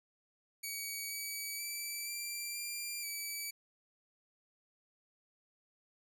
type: tone with pitch steps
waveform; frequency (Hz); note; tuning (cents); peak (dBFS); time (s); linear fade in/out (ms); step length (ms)
10% pulse; 2260 / 2281 / 2321 / 2358 / 2382 / 2299; C#7 / C#7 / D7 / D7 / D7 / D7; +33 / +49 / -21 / +6 / +24 / -37; -30; 0.63-3.51; 10; 480
effects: none